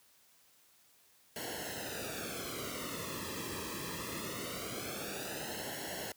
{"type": "noise with flanger", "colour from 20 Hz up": "pink", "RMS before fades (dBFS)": -41, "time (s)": [1.36, 6.12], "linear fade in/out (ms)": 2, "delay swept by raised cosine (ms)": [0.82, 1.38], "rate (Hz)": 0.22, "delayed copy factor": -0.9, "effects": ["white hiss -66 dBFS RMS until 6.16 s", "high-pass 60 Hz 12 dB/octave"]}